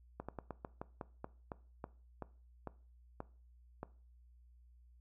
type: slowing click train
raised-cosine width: 1 ms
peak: -28 dBFS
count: 14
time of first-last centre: 0.2-3.831 s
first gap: 86 ms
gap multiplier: 1.18
effects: noise-tail reverb RT60 0.4 s tail -19 dB re dry + added 60 Hz sine -60 dBFS peak until 5 s